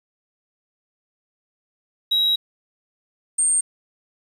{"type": "tone pair in turn", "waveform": "sine", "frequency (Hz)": [3845, 8632], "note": ["B7", "C#9"], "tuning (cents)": [-47, -47], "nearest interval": "octave + major second", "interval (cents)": 1400, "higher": "second", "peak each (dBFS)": -14, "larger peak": "neither", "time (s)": [[2.11, 2.36], [3.38, 3.61]], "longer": "first", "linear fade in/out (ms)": 10, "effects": ["tanh soft clip ceiling -14 dBFS", "8-bit"]}